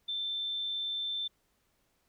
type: tone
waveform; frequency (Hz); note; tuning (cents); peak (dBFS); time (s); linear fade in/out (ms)
sine; 3551; A7; +15; -32; 0.08-1.28; 10
effects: pink hiss -74 dBFS RMS until 2.08 s